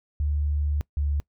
sine tone pair in turn, 73.42 / 72.33 Hz, D2 / D2, 0 / -26 cents, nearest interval unison, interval 26 cents, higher first, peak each -22 dBFS, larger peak neither, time 0.2-0.81 / 0.97-1.2 s, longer first, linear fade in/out 0 ms, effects noise-tail reverb RT60 0.1 s tail -23 dB re dry

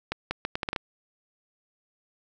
accelerating click train, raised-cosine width 0.3 ms, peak -12 dBFS, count 8, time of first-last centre 0.12-0.762 s, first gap 190 ms, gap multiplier 0.74, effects none

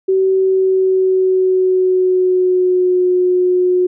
sine tone with pitch glide, 380.7 to 362.9 Hz, F#4 to F#4, +49 to -34 cents, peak -10 dBFS, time 0.08-3.87 s, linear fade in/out 10 ms, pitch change -83 cents, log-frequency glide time 0.32-3.07 s, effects none

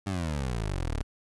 20% pulse exponential sweep, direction down, 101.4 to 33.99 Hz, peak -24 dBFS, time 0.06-1.03 s, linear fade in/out 10 ms, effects resampled to 24000 Hz + 11-bit

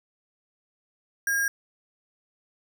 sine tone with sample-and-hold, 1624 Hz, G#6, 39 cents flat, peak -22 dBFS, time 1.27-1.48 s, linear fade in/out 2 ms, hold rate 7350 Hz, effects none

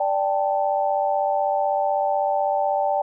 sine chord, D suspended fourth, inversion none, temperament equal, 587.3 / 784 / 880 Hz, D5 / G5 / A5, 0 / 0 / 0 cents, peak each -23 / -22 / -26 dBFS, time 0-3.02 s, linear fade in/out 5 ms, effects none

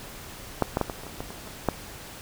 clicks, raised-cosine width 1 ms, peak -6 / -9 / -9 / -16 / -26 / -24 / -18 / -25 / -27 / -7 dBFS, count 10, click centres 0.623 / 0.771 / 0.813 / 0.898 / 1.035 / 1.067 / 1.205 / 1.305 / 1.474 / 1.687 s, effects pink hiss -42 dBFS RMS until 2.21 s

